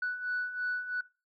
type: beating tone pair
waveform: sine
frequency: 1480 / 1483 Hz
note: F#6 / F#6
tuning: 0 / +4 cents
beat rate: 3 Hz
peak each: -37 / -31 dBFS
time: 0.02-1.01 s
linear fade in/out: 5 ms
effects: noise-tail reverb RT60 0.3 s tail -21 dB re dry + tanh soft clip ceiling -26 dBFS